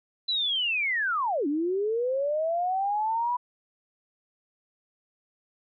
sine linear two-way sweep, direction down then up, 4031 to 277.2 to 990 Hz, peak -24 dBFS, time 0.28-3.37 s, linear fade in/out 10 ms, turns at 1.47 s, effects none

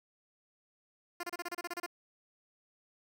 10% pulse tone bursts, 348.9 Hz, F4, 2 cents flat, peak -28 dBFS, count 11, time 1.2-1.863 s, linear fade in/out 5 ms, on 33 ms, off 30 ms, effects none

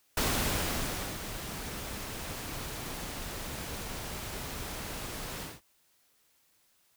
pink noise with ADSR envelope, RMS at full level -28 dBFS, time 0.17-5.61 s, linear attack 4 ms, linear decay 1000 ms, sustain -11 dB, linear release 190 ms, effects white hiss -69 dBFS RMS until 6.96 s

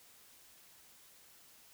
silence, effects white hiss -61 dBFS RMS until 1.73 s

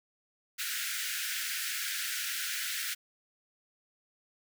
pink high-pass noise, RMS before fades -35 dBFS, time 0.58-2.95 s, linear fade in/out 20 ms, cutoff 1400 Hz, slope 96 dB/octave, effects none

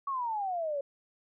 sine exponential sweep, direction down, 1134 to 548 Hz, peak -30 dBFS, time 0.07-0.81 s, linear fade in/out 5 ms, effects none

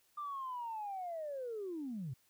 sine linear sweep, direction down, 1200 to 116.54 Hz, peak -38 dBFS, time 0.17-2.14 s, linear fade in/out 10 ms, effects tanh soft clip ceiling -34 dBFS + white hiss -72 dBFS RMS until 2.29 s

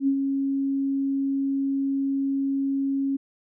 sine tone with ADSR envelope, 273.9 Hz, C#4, 21 cents flat, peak -17 dBFS, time 0-3.17 s, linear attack 72 ms, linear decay 79 ms, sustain -5 dB, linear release 12 ms, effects none

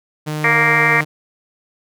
sawtooth tone, 152.5 Hz, D#3, 34 cents flat, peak -17 dBFS, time 0.26-1.05 s, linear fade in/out 20 ms
harmonic tone, 233.1 Hz, A#3, in tune, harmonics 2 / 3 / 4 / 5 / 6 / 7 / 8 / 9 / 10, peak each -24 / -26 / -24 / -21 / -26 / -24 / -16 / -17 / -20 dBFS, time 0.44-1.01 s, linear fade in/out 2 ms
effects none

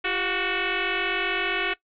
sine tone with frequency modulation, 393.8 Hz, G4, 8 cents sharp, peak -23 dBFS, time 0.04-1.74 s, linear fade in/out 10 ms, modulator 370 Hz, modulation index 7.3, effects noise-tail reverb RT60 0.1 s tail -19 dB re dry

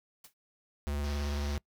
white noise with exponential decay, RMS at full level -46 dBFS, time 0.24-0.34 s, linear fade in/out 5 ms, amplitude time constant 21 ms
square tone with vibrato, 72.2 Hz, D2, 29 cents flat, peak -32 dBFS, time 0.87-1.58 s, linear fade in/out 0 ms, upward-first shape sine, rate 18 Hz, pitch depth 33 cents each way
white band-pass noise, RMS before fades -48 dBFS, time 1.04-1.57 s, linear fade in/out 0 ms, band 220 to 6100 Hz, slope 96 dB/octave
effects noise-tail reverb RT60 0.1 s tail -24 dB re dry

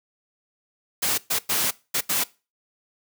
white noise bursts at uneven times, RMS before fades -23 dBFS, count 5, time 1.02-1.18 / 1.3-1.39 / 1.49-1.71 / 1.94-2.01 / 2.09-2.24 s, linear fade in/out 10 ms, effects noise-tail reverb RT60 0.3 s tail -21 dB re dry + high-pass 100 Hz 12 dB/octave

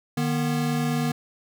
square tone pair together, 152.2 / 241.6 Hz, D#3 / B3, -38 / -38 cents, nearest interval minor sixth, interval 800 cents, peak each -26 dBFS, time 0.17-1.12 s, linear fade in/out 5 ms, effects none

